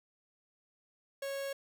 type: tone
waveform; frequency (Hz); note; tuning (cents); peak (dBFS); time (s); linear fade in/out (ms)
45% pulse; 551; C#5; -11; -36; 1.22-1.53; 5
effects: none